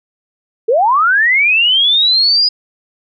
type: linear sweep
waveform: sine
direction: up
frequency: 416.7 to 4978 Hz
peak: -8 dBFS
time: 0.68-2.49 s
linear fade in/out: 10 ms
effects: none